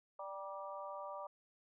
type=harmonic tone with a mistuned harmonic; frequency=196 Hz; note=G3; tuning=in tune; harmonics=3 / 4 / 5 / 6; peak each=-47 / -51 / -49 / -49 dBFS; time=0.19-1.27 s; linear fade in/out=5 ms; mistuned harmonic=5; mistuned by=-34 cents; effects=none